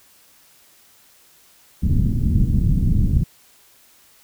pink low-pass noise, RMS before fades -17 dBFS, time 1.82-3.24 s, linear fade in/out 10 ms, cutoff 210 Hz, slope 24 dB/octave, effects white hiss -53 dBFS RMS until 4.23 s

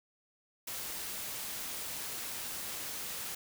white noise, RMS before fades -40 dBFS, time 0.67-3.35 s, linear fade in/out 5 ms, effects none

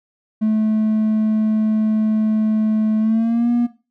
triangle tone with pitch glide, 216.8 to 239.2 Hz, A3 to A#3, -25 to +45 cents, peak -11 dBFS, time 0.41-3.67 s, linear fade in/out 20 ms, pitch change +170 cents, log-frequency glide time 2.99-3.5 s, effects noise-tail reverb RT60 0.3 s tail -17 dB re dry + tanh soft clip ceiling -9 dBFS

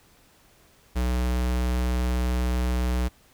square tone, 61.74 Hz, B1, in tune, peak -23 dBFS, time 0.95-3.09 s, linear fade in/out 20 ms, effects pink hiss -58 dBFS RMS until 3.33 s

